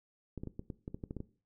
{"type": "clicks", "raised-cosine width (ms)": 3, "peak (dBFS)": -27, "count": 11, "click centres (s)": [0.377, 0.435, 0.473, 0.594, 0.702, 0.879, 0.945, 1.038, 1.109, 1.167, 1.204], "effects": ["noise-tail reverb RT60 0.4 s tail -18 dB re dry"]}